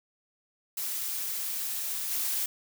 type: noise with level steps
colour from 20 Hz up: blue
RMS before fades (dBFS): -33 / -30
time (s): 0.77-2.46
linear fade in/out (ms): 5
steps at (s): 2.11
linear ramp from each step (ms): 5
effects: none